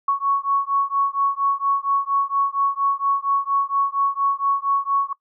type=beating tone pair; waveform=sine; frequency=1108.7 / 1113 Hz; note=C#6 / C#6; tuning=0 / +7 cents; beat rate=4.3 Hz; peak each=-21 dBFS; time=0.08-5.13 s; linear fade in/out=5 ms; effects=noise-tail reverb RT60 0.1 s tail -21 dB re dry